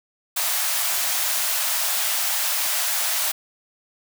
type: high-pass noise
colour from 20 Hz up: white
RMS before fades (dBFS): -23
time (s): 0.36-3.32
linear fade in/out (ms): 10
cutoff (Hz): 580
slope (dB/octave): 96
effects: none